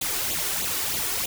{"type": "noise with flanger", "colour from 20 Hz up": "white", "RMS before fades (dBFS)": -27, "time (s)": [0.01, 1.26], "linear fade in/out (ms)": 5, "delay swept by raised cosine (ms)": [0.28, 2.78], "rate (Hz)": 3.2, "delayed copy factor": 0.7, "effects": []}